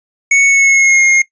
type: tone with pitch glide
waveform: square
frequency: 2217 to 2139 Hz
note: C#7 to C7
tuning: 0 to +38 cents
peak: -7 dBFS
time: 0.31-1.22 s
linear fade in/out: 5 ms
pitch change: -62 cents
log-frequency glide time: 0.46-1.03 s
effects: noise-tail reverb RT60 0.1 s tail -19 dB re dry + resampled to 16000 Hz